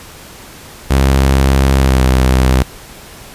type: tone with pitch glide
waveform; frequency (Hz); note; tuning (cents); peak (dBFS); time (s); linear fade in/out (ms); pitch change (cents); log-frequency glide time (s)
sawtooth; 67.2 to 64.46; C2 to C2; +47 to -25; -4; 0.9-2.63; 10; -72; 1.78-2
effects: pink hiss -35 dBFS RMS until 3.34 s + resampled to 32000 Hz